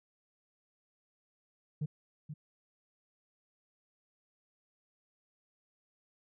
sine tone with echo, 150.7 Hz, D3, 45 cents sharp, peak -29 dBFS, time 1.81-1.86 s, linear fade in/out 10 ms, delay 480 ms, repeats 1, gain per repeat -10 dB, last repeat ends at 2.34 s, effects tanh soft clip ceiling -30 dBFS

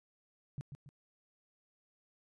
sine tone with echo, 140 Hz, C#3, 18 cents sharp, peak -37 dBFS, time 0.58-0.61 s, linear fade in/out 0 ms, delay 140 ms, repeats 2, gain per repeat -7 dB, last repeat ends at 0.89 s, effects resampled to 24000 Hz

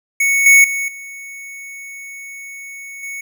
square tone with level steps, 2217 Hz, C#7, in tune, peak -13 / -6 / -19 / -31 / -26 dBFS, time 0.2-3.21 s, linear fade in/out 5 ms, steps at 0.46 / 0.64 / 0.88 / 3.03 s, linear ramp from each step 2 ms, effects none

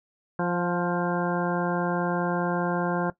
harmonic tone with a mistuned harmonic, 175 Hz, F3, 4 cents sharp, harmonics 1 / 2 / 3 / 4 / 5 / 6 / 8 / 9, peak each -27 / -30 / -32 / -33 / -34 / -35 / -36 / -37 dBFS, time 0.39-3.1 s, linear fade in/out 2 ms, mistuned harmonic 4, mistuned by +23 cents, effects noise-tail reverb RT60 0.1 s tail -17 dB re dry

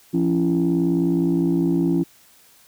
sine tone cluster, 171.5 / 276.2 / 335.7 Hz, F3 / C#4 / E4, -31 / -6 / +32 cents, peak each -20 dBFS, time 0.13-2.04 s, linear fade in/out 20 ms, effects tanh soft clip ceiling -11 dBFS + white hiss -53 dBFS RMS until 2.67 s

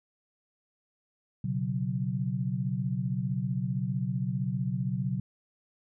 sine chord, B suspended second, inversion none, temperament just, 123.47 / 138.9 / 185.21 Hz, B2 / C#3 / F#3, 0 / +4 / +2 cents, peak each -32 dBFS, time 1.44-5.2 s, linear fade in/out 5 ms, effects none

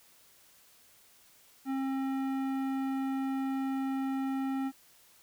sine tone with tanh clipping, 268.1 Hz, C4, 42 cents sharp, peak -32 dBFS, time 1.65-4.72 s, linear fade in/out 50 ms, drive 15 dB, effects white hiss -61 dBFS RMS until 5.22 s

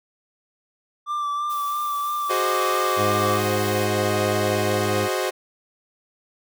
triangle tone with vibrato, 1174.7 Hz, D6, in tune, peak -21 dBFS, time 1.06-3.41 s, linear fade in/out 50 ms, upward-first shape sine, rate 3 Hz, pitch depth 23 cents each way
blue noise, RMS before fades -39 dBFS, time 1.49-3.86 s, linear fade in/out 20 ms
sawtooth chord, Ab dominant seventh, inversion third, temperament equal, 370 / 415.3 / 523.3 / 622.3 Hz, Gb4 / Ab4 / C5 / Eb5, 0 / 0 / 0 / 0 cents, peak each -22 / -26 / -23 / -25 dBFS, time 2.29-5.31 s, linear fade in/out 20 ms
harmonic tone, 103.83 Hz, G#2, in tune, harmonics 1 / 2 / 3 / 4 / 5 / 6 / 7, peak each -27 / -30 / -32 / -33 / -34 / -35 / -35 dBFS, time 2.96-5.09 s, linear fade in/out 50 ms
effects none

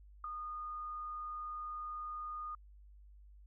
sine tone with ADSR envelope, 1226 Hz, D#6, 26 cents flat, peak -34 dBFS, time 0.24-2.55 s, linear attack 4 ms, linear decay 3 ms, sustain -6 dB, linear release 3 ms, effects added 50 Hz sine -55 dBFS peak until 3.46 s

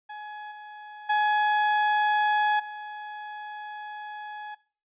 30% pulse tone with level steps, 842 Hz, G#5, 24 cents sharp, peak -34 / -38 / -18 / -33 dBFS, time 0.09-4.55 s, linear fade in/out 10 ms, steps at 0.51 / 1.09 / 2.59 s, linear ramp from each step 10 ms, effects noise-tail reverb RT60 0.4 s tail -20 dB re dry + resampled to 8000 Hz

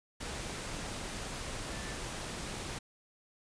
sine tone in noise, 1760 Hz, A6, in tune, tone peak -49 dBFS, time 1.72-1.95 s, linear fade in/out 10 ms, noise pink, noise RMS -40 dBFS, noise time 0.2-2.79 s, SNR -12 dB, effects resampled to 22050 Hz

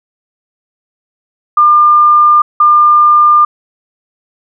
sine tone pair in turn, 1200 / 1200 Hz, D6 / D6, +37 / +37 cents, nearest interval unison, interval 0 cents, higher neither, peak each -3 dBFS, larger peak neither, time 1.57-2.42 / 2.6-3.45 s, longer neither, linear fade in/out 5 ms, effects none

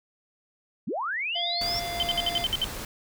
sine linear sweep, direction up, 140.6 to 5600 Hz, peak -27 dBFS, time 0.87-1.8 s, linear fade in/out 10 ms
harmonic tone, 693 Hz, F5, 14 cents flat, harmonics 1 / 3 / 5 / 7, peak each -32 / -39 / -39 / -40 dBFS, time 1.35-2.45 s, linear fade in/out 10 ms
pink noise, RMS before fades -36 dBFS, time 1.61-2.85 s, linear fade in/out 2 ms
sine tone bursts, 3086 Hz, G7, 28 cents flat, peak -22 dBFS, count 8, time 2-2.643 s, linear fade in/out 0 ms, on 27 ms, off 61 ms
effects none

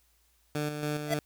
15% pulse tone with tremolo, 149.2 Hz, D3, 28 cents sharp, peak -23 dBFS, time 0.55-1.19 s, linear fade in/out 2 ms, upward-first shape square, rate 3.6 Hz, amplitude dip 45%
square tone with exponential growth, 669 Hz, E5, 25 cents sharp, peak -24 dBFS, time 1.05-1.14 s, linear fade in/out 5 ms, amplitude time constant 19 ms
effects added 58 Hz sine -69 dBFS peak until 1.25 s + white hiss -69 dBFS RMS until 1.25 s

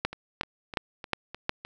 two click trains, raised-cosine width 0.3 ms, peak -9 / -22 dBFS, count 5 / 6, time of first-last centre 0.05-1.494 / 0.13-1.65 s, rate 2.77 / 3.29 Hz, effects none

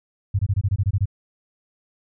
sine tone bursts, 98.8 Hz, G2, 14 cents sharp, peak -16 dBFS, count 10, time 0.34-1.057 s, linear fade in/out 10 ms, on 51 ms, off 23 ms, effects none

